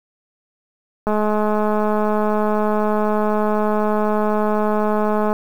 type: click train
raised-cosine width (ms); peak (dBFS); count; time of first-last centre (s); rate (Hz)
1; -7; 904; 1.07-5.329; 212
effects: 7-bit